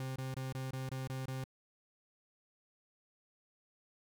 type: tone bursts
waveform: 40% pulse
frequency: 131.4 Hz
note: C3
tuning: 8 cents sharp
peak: -37 dBFS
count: 8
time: 0-1.441 s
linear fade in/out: 2 ms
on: 160 ms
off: 23 ms
effects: none

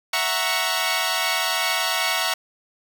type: chord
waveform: 10% pulse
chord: F# dominant seventh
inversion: third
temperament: equal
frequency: 659.3 / 740 / 932.3 / 1108.7 Hz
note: E5 / F#5 / A#5 / C#6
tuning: 0 / 0 / 0 / 0 cents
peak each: -18 dBFS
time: 0.13-2.34 s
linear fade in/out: 5 ms
effects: none

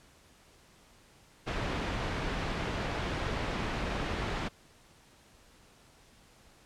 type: low-pass noise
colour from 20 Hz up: pink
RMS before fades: -34 dBFS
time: 1.46-4.49 s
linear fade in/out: 20 ms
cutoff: 3000 Hz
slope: 12 dB/octave
effects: pink hiss -60 dBFS RMS until 6.65 s + low-pass 10000 Hz 12 dB/octave

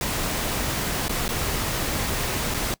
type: noise with dropouts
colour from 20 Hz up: pink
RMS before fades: -26 dBFS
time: 0.01-2.74 s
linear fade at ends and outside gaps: 1 ms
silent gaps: 1.082-1.094 / 1.28-1.29 / 2.54-2.544 s
effects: noise-tail reverb RT60 0.1 s tail -21 dB re dry

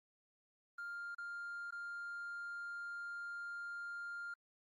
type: tone with dropouts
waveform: triangle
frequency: 1400 Hz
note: F6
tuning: 4 cents sharp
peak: -40 dBFS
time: 0.78-4.34 s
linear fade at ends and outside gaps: 5 ms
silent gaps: 1.148-1.182 / 1.708-1.723 s
effects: tanh soft clip ceiling -38 dBFS + Opus 24 kbps

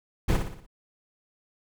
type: noise with echo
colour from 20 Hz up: brown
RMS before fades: -20 dBFS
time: 0.28-0.37 s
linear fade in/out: 10 ms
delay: 59 ms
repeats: 5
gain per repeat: -6 dB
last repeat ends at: 0.665 s
effects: none

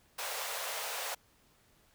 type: high-pass noise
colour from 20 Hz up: pink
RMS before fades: -38 dBFS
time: 0.18-1.15 s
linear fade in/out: 10 ms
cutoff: 490 Hz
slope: 48 dB/octave
effects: pink hiss -67 dBFS RMS until 1.94 s

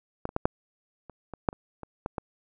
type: clicks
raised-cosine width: 1 ms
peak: -15 / -25 / -12 / -7 / -29 / -24 / -8 / -29 / -25 / -16 / -16 dBFS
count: 11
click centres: 0.254 / 0.291 / 0.364 / 0.455 / 1.097 / 1.337 / 1.488 / 1.529 / 1.833 / 2.061 / 2.182 s
effects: none

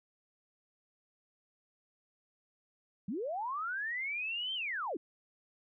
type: linear two-way sweep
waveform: sine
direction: up then down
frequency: 170 to 3170 to 255.7 Hz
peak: -34 dBFS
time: 3.08-4.97 s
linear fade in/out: 5 ms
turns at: 4.54 s
effects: none

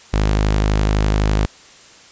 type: tone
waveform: sawtooth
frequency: 51.91 Hz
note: G#1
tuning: in tune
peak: -10 dBFS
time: 0.13-1.46 s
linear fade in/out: 10 ms
effects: white hiss -44 dBFS RMS until 2.11 s + resampled to 16000 Hz

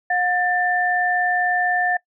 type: tone pair together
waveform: sine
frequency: 720 / 1778 Hz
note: F#5 / A6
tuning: -47 / +18 cents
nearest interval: octave + major third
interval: 1565 cents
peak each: -20 dBFS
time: 0.1-1.97 s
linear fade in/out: 5 ms
effects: noise-tail reverb RT60 0.1 s tail -23 dB re dry

